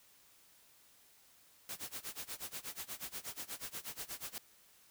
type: noise with tremolo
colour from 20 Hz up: white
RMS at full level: -42 dBFS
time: 1.69-4.38 s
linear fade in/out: 0 ms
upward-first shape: sine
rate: 8.3 Hz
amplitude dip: 95%
effects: white hiss -65 dBFS RMS until 4.9 s